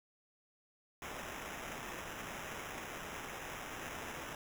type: noise with sample-and-hold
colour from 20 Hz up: white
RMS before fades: -45 dBFS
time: 1.02-4.35 s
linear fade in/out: 2 ms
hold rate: 4410 Hz
effects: none